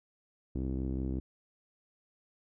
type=tone with low-pass filter; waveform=sawtooth; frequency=65.41 Hz; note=C2; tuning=in tune; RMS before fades=-34 dBFS; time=0.55-1.2 s; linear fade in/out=5 ms; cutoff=310 Hz; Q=2.7; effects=none